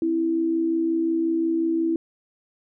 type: tone pair together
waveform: sine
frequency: 264 / 329.6 Hz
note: C4 / E4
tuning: +16 / 0 cents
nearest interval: major third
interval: 384 cents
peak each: -30 / -20 dBFS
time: 0.02-1.96 s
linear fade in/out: 2 ms
effects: none